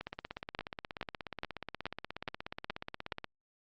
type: two click trains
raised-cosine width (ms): 0.3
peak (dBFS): -23 / -19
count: 55 / 7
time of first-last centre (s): 0.01-3.244 / 0.59-3.122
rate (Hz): 16.7 / 2.37
effects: low-pass 5000 Hz 12 dB/octave + Opus 48 kbps